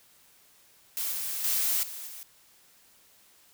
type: noise with level steps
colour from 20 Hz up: blue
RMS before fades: -31 / -33 / -27 / -40 / -43 dBFS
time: 0.97-2.23 s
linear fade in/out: 0 ms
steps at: 1.12 / 1.44 / 1.83 / 2.07 s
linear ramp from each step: 2 ms
effects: white hiss -60 dBFS RMS until 3.53 s